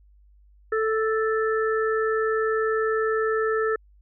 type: harmonic tone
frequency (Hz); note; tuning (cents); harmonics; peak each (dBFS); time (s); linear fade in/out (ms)
440; A4; 0; 1 / 3 / 4; -22 / -28 / -30; 0.72-3.76; 5
effects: added 50 Hz sine -52 dBFS peak until 4.01 s